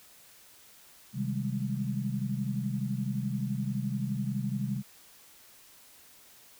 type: chord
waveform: sine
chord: Ab major seventh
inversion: first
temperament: equal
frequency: 130.81 / 155.56 / 196 / 207.7 Hz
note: C3 / Eb3 / G3 / Ab3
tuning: 0 / 0 / 0 / 0 cents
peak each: -33 / -39 / -34 / -35 dBFS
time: 1.13-4.83 s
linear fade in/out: 50 ms
effects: white hiss -56 dBFS RMS until 6.59 s